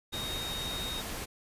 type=tone in noise; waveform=sine; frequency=3730 Hz; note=A#7; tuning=in tune; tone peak=-36 dBFS; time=0.12-1.02 s; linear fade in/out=20 ms; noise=pink; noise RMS=-38 dBFS; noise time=0.12-1.26 s; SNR=-1 dB; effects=resampled to 32000 Hz